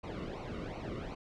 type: noise with flanger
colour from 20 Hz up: brown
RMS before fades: -41 dBFS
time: 0.03-1.15 s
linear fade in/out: 10 ms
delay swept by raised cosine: 0.58 to 1.24 ms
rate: 2.7 Hz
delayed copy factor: -0.8
effects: low-pass 4000 Hz 12 dB/octave